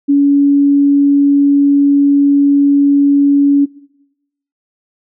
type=tone; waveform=sine; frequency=282.8 Hz; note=C#4; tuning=35 cents sharp; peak=-6 dBFS; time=0.08-3.66 s; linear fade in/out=20 ms; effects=noise-tail reverb RT60 0.9 s tail -21 dB re dry